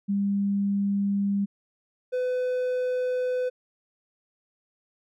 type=tone pair in turn; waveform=sine / triangle; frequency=200 / 503 Hz; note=G3 / B4; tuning=+35 / +32 cents; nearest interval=octave + major third; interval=1597 cents; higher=second; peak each=-22 dBFS; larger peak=neither; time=0.08-1.46 / 2.12-3.5 s; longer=neither; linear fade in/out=20 ms; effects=none